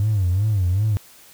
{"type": "tone with vibrato", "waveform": "triangle", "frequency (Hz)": 98, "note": "G2", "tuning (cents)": 0, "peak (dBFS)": -13, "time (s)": [0, 0.97], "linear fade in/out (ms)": 0, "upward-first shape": "sine", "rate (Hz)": 2.6, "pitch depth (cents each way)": 190, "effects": ["tanh soft clip ceiling -13 dBFS", "white hiss -48 dBFS RMS until 1.33 s"]}